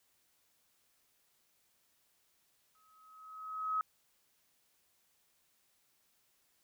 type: tone with exponential growth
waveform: sine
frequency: 1275 Hz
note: D#6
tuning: 42 cents sharp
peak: -29 dBFS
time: 2.75-3.81 s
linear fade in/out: 1 ms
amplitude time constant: 230 ms
effects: white hiss -74 dBFS RMS until 6.63 s